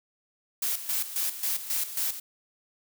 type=noise with tremolo; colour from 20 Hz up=blue; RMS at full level=-28 dBFS; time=0.62-2.2 s; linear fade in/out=5 ms; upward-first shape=square; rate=3.7 Hz; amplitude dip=70%; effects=none